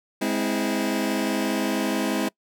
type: chord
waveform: sawtooth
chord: Ab augmented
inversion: none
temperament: just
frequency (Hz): 207.7 / 259.6 / 324.5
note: Ab3 / C4 / E4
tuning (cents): 0 / -13 / -27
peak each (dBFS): -23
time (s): 0.21-2.29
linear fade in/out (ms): 10
effects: noise-tail reverb RT60 0.1 s tail -24 dB re dry